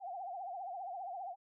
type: tone with vibrato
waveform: sine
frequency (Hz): 740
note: F#5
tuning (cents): 0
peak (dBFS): -40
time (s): 0-1.36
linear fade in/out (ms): 50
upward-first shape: triangle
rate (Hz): 15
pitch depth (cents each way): 160
effects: none